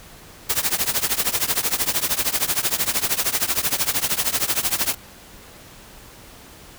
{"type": "noise with tremolo", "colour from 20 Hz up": "white", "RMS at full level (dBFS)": -18, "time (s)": [0.49, 4.95], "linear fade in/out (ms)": 10, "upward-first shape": "triangle", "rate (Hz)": 13, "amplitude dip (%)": 95, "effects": ["pink hiss -44 dBFS RMS until 6.78 s"]}